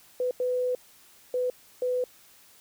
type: tone bursts at uneven times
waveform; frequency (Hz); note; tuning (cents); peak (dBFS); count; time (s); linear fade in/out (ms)
sine; 500; B4; +21; -24; 4; 0.2-0.31 / 0.4-0.75 / 1.34-1.5 / 1.82-2.04; 2
effects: white hiss -56 dBFS RMS until 2.6 s